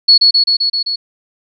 sine tone with echo, 4381 Hz, C#8, 21 cents flat, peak -3 dBFS, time 0.08-0.18 s, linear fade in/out 10 ms, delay 130 ms, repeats 6, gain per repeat -2 dB, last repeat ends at 0.96 s, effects none

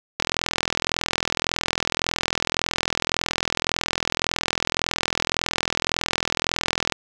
click train, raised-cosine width 0.2 ms, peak -3 dBFS, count 282, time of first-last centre 0.2-6.922 s, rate 41.8 Hz, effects none

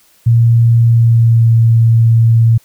sine tone with pitch glide, 116.54 to 114.6 Hz, A#2 to A#2, 0 to -29 cents, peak -5 dBFS, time 0.26-2.58 s, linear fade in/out 10 ms, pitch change -29 cents, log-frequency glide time 0.83-1.56 s, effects white hiss -50 dBFS RMS until 2.64 s

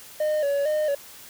triangle tone with vibrato, 587.3 Hz, D5, in tune, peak -19 dBFS, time 0.2-0.95 s, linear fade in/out 5 ms, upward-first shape square, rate 2.2 Hz, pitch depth 68 cents each way, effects white hiss -45 dBFS RMS until 1.29 s

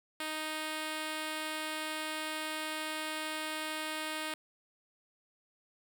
5% pulse tone, 311.1 Hz, D#4, in tune, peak -24 dBFS, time 0.2-4.34 s, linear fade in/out 2 ms, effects none

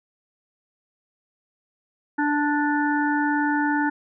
harmonic tone, 293.7 Hz, D4, in tune, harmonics 1 / 3 / 5 / 6, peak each -22 / -25 / -27 / -30 dBFS, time 2.18-3.9 s, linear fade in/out 10 ms, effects none

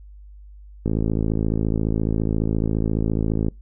click train, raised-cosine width 3 ms, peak -9 dBFS, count 144, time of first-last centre 0.86-3.484 s, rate 54.5 Hz, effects noise-tail reverb RT60 0.2 s tail -25 dB re dry + added 50 Hz sine -40 dBFS peak until 3.61 s

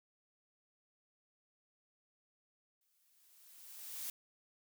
blue noise with exponential growth, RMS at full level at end -41 dBFS, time 2.81-4.1 s, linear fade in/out 2 ms, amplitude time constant 280 ms, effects none

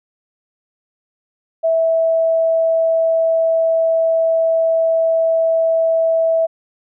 sine tone, 654 Hz, E5, 14 cents flat, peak -12 dBFS, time 1.63-6.47 s, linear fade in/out 20 ms, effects none

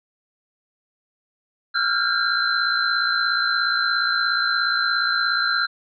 sine tone cluster, 1366 / 1423 / 1599 / 4082 Hz, F6 / F6 / G6 / C8, -39 / +32 / +34 / -44 cents, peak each -24 dBFS, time 1.74-5.67 s, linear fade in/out 20 ms, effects none

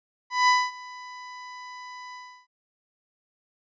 30% pulse tone with ADSR envelope, 996 Hz, B5, 14 cents sharp, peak -13 dBFS, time 0.3-2.47 s, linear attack 180 ms, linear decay 230 ms, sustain -23 dB, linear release 330 ms, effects resampled to 16000 Hz

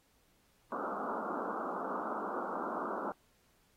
white band-pass noise, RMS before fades -38 dBFS, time 0.72-3.12 s, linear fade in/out 0 ms, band 190 to 1400 Hz, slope 96 dB/octave, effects pink hiss -71 dBFS RMS until 3.76 s + AAC 48 kbps

